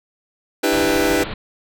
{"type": "chord", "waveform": "sawtooth", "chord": "E minor seventh", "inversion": "third", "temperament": "just", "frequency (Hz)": [296.7, 329.6, 395.6, 494.4], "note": ["D4", "E4", "G4", "B4"], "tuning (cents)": [18, 0, 16, 2], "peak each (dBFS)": -17, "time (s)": [0.63, 1.24], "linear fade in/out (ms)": 10}
{"type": "low-pass noise", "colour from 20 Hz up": "pink", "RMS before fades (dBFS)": -29, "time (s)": [0.72, 1.34], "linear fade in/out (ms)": 5, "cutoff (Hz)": 4300, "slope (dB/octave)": 96}
{"effects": []}